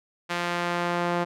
sawtooth tone with band-pass filter sweep, 174.1 Hz, F3, 5 cents flat, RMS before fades -27 dBFS, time 0.29-1.25 s, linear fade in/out 20 ms, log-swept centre 2000 to 830 Hz, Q 0.7, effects none

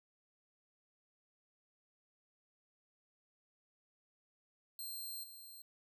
5% pulse tone with level steps, 4170 Hz, C8, 7 cents flat, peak -36 / -45 dBFS, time 4.79-5.62 s, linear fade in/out 2 ms, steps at 5.23 s, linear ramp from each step 10 ms, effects none

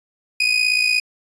30% pulse tone with amplitude modulation, 2489 Hz, D#7, in tune, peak -10 dBFS, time 0.4-1 s, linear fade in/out 5 ms, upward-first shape sine, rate 57 Hz, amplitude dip 65%, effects resampled to 22050 Hz

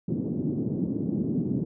pink band-pass noise, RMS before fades -28 dBFS, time 0.08-1.65 s, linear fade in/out 10 ms, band 150 to 320 Hz, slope 24 dB/octave, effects none

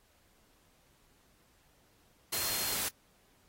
sine tone in noise, 4200 Hz, C8, 6 cents sharp, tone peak -41 dBFS, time 2.32-2.75 s, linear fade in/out 10 ms, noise white, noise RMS -34 dBFS, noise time 2.32-2.89 s, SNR -10 dB, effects pink hiss -68 dBFS RMS until 3.48 s + AAC 48 kbps

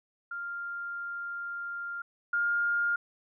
sine tone pair in turn, 1396.9 / 1410.7 Hz, F6 / F6, 0 / +17 cents, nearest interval unison, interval 17 cents, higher second, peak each -34 / -25 dBFS, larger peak second, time 0.31-2.02 / 2.33-2.96 s, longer first, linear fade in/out 5 ms, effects none

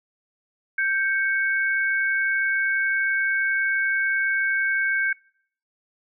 sine tone pair together, 1567.7 / 2217 Hz, G6 / C#7, 0 / 0 cents, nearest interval tritone, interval 600 cents, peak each -21 / -26 dBFS, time 0.78-5.13 s, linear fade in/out 5 ms, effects noise-tail reverb RT60 0.6 s tail -25 dB re dry

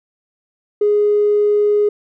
triangle tone with tanh clipping, 415.3 Hz, G#4, in tune, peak -11 dBFS, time 0.81-1.89 s, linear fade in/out 5 ms, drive 4 dB, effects none

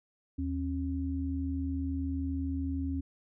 sine tone pair together, 79.3 / 271.1 Hz, D#2 / C#4, +33 / -38 cents, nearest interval octave + major sixth, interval 2129 cents, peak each -33 / -33 dBFS, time 0.38-3.01 s, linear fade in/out 10 ms, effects none

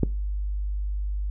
click, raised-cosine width 3 ms, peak -7 dBFS, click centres 0.033 s, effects noise-tail reverb RT60 0.3 s tail -21 dB re dry + added 50 Hz sine -25 dBFS peak until 1.3 s

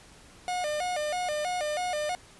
45% pulse tone with vibrato, 659.3 Hz, E5, in tune, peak -28 dBFS, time 0.48-2.15 s, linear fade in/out 0 ms, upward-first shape square, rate 3.1 Hz, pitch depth 160 cents each way, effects pink hiss -53 dBFS RMS until 2.39 s + resampled to 24000 Hz

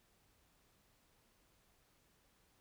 silence, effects pink hiss -73 dBFS RMS until 2.6 s

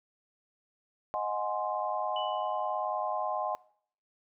sine chord, Ab dominant seventh, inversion second, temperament equal with one note detuned, 622.3 / 732.3 / 830.6 / 1046.5 Hz, Eb5 / Gb5 / Ab5 / C6, 0 / -18 / 0 / 0 cents, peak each -35 dBFS, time 1.14-3.55 s, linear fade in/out 0 ms
sine tone with exponential decay, 2968 Hz, F#7, 5 cents sharp, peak -35 dBFS, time 2.16-2.85 s, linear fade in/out 2 ms, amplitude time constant 150 ms
effects noise-tail reverb RT60 0.6 s tail -23 dB re dry

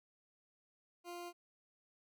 20% pulse tone, 349.2 Hz, F4, in tune, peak -40 dBFS, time 1.04-1.33 s, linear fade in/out 50 ms, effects none

